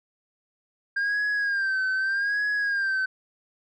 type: tone with vibrato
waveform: sine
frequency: 1600 Hz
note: G6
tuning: 35 cents sharp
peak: -20 dBFS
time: 0.96-3.06 s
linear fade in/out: 10 ms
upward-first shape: sine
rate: 0.82 Hz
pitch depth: 81 cents each way
effects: tanh soft clip ceiling -22 dBFS